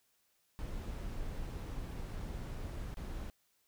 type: noise with dropouts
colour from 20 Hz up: brown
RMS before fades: -41 dBFS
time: 0.59-3.3 s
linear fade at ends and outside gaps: 0 ms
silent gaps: 2.942-2.97 s
effects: white hiss -75 dBFS RMS until 3.67 s